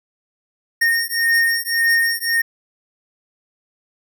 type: beating tone pair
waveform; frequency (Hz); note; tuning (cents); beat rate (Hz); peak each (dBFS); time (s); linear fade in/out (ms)
square; 1843 / 1844.8; A#6 / A#6; -20 / -19; 1.8; -19; 0.81-2.42; 10
effects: none